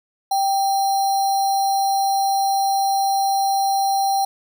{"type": "tone with sample-and-hold", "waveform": "sine", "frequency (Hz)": 784, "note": "G5", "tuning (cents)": 0, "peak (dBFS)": -16, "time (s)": [0.31, 4.25], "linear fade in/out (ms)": 5, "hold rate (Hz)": 4900, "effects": []}